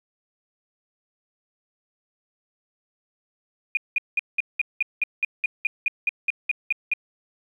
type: tone bursts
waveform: sine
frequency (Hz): 2446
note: D#7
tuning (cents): -30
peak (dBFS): -18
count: 16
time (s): 3.75-6.936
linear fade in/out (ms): 2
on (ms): 21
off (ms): 190
effects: 9-bit